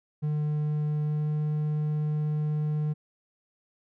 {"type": "tone with pitch glide", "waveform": "triangle", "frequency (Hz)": [150.4, 151.36], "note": ["D3", "D#3"], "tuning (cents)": [42, -47], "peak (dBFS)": -23, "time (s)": [0.22, 2.94], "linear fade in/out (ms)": 20, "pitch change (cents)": 11, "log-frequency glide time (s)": [1.03, 1.32], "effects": []}